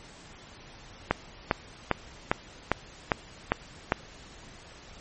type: click train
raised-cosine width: 0.5 ms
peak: -6 dBFS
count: 8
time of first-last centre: 1.11-3.921 s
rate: 2.49 Hz
effects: pink hiss -49 dBFS RMS until 5 s + MP3 32 kbps